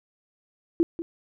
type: tone with echo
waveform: sine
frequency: 334.4 Hz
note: E4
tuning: 25 cents sharp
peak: -16 dBFS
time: 0.8-0.83 s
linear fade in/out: 0 ms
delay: 190 ms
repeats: 1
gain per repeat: -12 dB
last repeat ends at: 1.02 s
effects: none